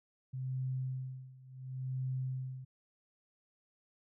sine tone with tremolo, 130 Hz, C3, 11 cents flat, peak -33 dBFS, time 0.33-2.65 s, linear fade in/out 10 ms, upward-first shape sine, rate 0.7 Hz, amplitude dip 90%, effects none

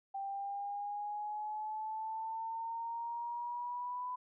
sine exponential sweep, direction up, 783 to 1000 Hz, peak -37 dBFS, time 0.14-4.16 s, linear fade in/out 10 ms, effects none

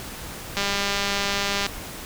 click train, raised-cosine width 0.2 ms, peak -7 dBFS, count 220, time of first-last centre 0.57-1.665 s, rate 200 Hz, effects pink hiss -36 dBFS RMS until 2.05 s

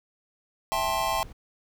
square chord, A minor seventh, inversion second, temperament just, 660 / 792 / 880 / 1056 Hz, E5 / G5 / A5 / C6, +2 / +18 / 0 / +16 cents, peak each -32 / -32 / -31 / -30 dBFS, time 0.72-1.23 s, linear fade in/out 0 ms
brown noise, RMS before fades -42 dBFS, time 0.72-1.33 s, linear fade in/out 10 ms
effects none

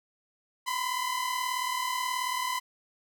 sawtooth tone pair together, 990 / 1028.5 Hz, B5 / C6, +4 / -30 cents, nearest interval minor second, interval 66 cents, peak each -28 / -28 dBFS, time 0.66-2.6 s, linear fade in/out 20 ms, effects none

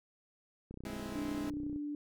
click train, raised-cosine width 3 ms, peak -33 dBFS, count 34, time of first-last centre 0.71-1.761 s, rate 31.4 Hz
sawtooth chord, Ab augmented, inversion none, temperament equal with one note detuned, 209.5 / 261.6 / 329.6 Hz, Ab3 / C4 / E4, +15 / 0 / 0 cents, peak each -39 / -43 / -43 dBFS, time 0.85-1.5 s, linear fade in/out 0 ms
sine tone, 293.3 Hz, D4, 2 cents flat, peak -36 dBFS, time 1.15-1.95 s, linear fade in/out 2 ms
effects none

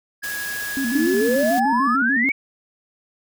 triangle tone with pitch glide, 1661.2 to 1712.8 Hz, G#6 to A6, 0 to -47 cents, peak -25 dBFS, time 0.22-1.97 s, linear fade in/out 20 ms, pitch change +53 cents, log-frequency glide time 0.8-1.01 s
white noise, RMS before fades -32 dBFS, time 0.23-1.6 s, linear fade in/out 10 ms
sine tone with vibrato, 252.5 Hz, B3, 39 cents sharp, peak -21 dBFS, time 0.77-2.29 s, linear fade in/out 0 ms, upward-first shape square, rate 6.8 Hz, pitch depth 130 cents each way
sine exponential sweep, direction up, 286.8 to 2294 Hz, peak -17 dBFS, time 0.95-2.32 s, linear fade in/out 5 ms
effects none

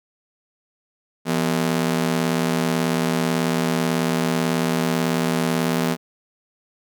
sawtooth ring-modulated tone, 207.7 Hz, G#3, in tune, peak -12 dBFS, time 1.25-5.97 s, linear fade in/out 50 ms, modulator 39.1 Hz, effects none

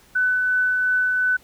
sine tone with tremolo, 1500 Hz, F#6, 23 cents sharp, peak -16 dBFS, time 0.15-1.37 s, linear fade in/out 10 ms, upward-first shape triangle, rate 2.8 Hz, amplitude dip 25%, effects pink hiss -53 dBFS RMS until 1.43 s

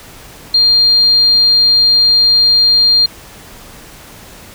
sine tone, 4200 Hz, C8, 6 cents sharp, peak -6 dBFS, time 0.54-3.06 s, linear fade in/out 5 ms, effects pink hiss -36 dBFS RMS until 4.54 s

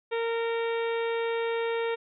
harmonic tone, 460.8 Hz, A#4, 20 cents flat, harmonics 1 / 2 / 3 / 4 / 5 / 6 / 7 / 8, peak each -27 / -36 / -40 / -40 / -40 / -45 / -48 / -46 dBFS, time 0.11-1.96 s, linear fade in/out 20 ms, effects none

